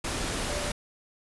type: tone in noise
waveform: sine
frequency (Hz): 587.3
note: D5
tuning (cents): 0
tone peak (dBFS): -35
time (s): 0.49-0.71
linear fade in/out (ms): 5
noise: pink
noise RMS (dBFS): -31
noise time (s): 0.04-0.72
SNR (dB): -7
effects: resampled to 24000 Hz